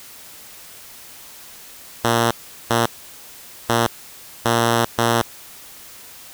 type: tone bursts at uneven times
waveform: 5% pulse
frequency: 116.8 Hz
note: A#2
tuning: 4 cents sharp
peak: -4 dBFS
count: 5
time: 2.04-2.31 / 2.7-2.86 / 3.69-3.87 / 4.45-4.85 / 4.98-5.22 s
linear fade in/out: 5 ms
effects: white hiss -41 dBFS RMS until 6.33 s